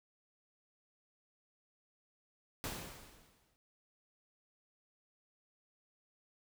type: noise with exponential decay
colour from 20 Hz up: pink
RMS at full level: -39 dBFS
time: 2.64-3.56 s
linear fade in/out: 0 ms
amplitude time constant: 200 ms
effects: none